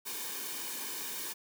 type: noise with comb filter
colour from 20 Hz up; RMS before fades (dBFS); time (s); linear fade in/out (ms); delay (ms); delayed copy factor
white; -39; 0.05-1.34; 20; 1.5; -0.65
effects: high-pass 200 Hz 12 dB/octave